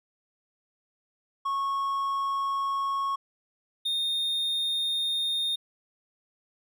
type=tone pair in turn; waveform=triangle; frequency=1100 / 3670 Hz; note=C#6 / A#7; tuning=-14 / -28 cents; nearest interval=octave + major sixth; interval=2086 cents; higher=second; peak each=-24 dBFS; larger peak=neither; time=1.45-3.16 / 3.85-5.56 s; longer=neither; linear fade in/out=10 ms; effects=none